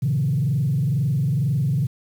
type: tone with frequency modulation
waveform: sine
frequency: 138.59 Hz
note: C#3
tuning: in tune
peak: -17 dBFS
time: 0.02-1.87 s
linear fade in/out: 10 ms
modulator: 22.1 Hz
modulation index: 1.1
effects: tanh soft clip ceiling -13 dBFS + 8-bit